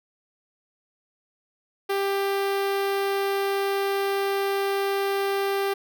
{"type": "tone with notch filter", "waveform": "sawtooth", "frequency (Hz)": 395.1, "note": "G4", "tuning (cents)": 14, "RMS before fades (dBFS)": -25, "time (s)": [1.89, 5.74], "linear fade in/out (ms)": 10, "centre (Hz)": 7200, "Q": 1.1, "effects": []}